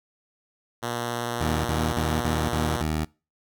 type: tone with vibrato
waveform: 5% pulse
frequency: 119.2 Hz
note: A#2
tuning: 39 cents sharp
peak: -16 dBFS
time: 0.82-2.83 s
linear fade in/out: 20 ms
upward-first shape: sine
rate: 18 Hz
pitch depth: 13 cents each way
type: tone bursts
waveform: 15% pulse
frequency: 77.78 Hz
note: D#2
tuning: in tune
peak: -18 dBFS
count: 6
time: 1.4-3.05 s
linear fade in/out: 10 ms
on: 250 ms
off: 30 ms
effects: noise-tail reverb RT60 0.3 s tail -23 dB re dry